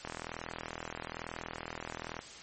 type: click train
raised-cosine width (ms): 0.5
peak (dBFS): -23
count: 89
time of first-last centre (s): 0.05-2.191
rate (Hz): 41.1
effects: white hiss -49 dBFS RMS until 2.42 s + MP3 32 kbps